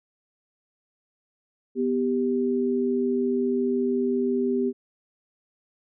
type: tone pair together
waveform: sine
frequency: 247.9 / 393.5 Hz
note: B3 / G4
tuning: +7 / +7 cents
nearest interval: minor sixth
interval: 800 cents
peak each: -24 dBFS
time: 1.75-4.73 s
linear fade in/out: 50 ms
effects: none